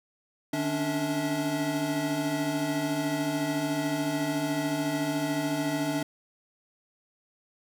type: tone cluster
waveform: square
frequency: 151.4 / 278.1 / 291.9 / 648 Hz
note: D#3 / C#4 / D4 / E5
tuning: -47 / +6 / -10 / -30 cents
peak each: -36 / -35 / -30 / -35 dBFS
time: 0.53-6.03 s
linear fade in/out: 5 ms
effects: none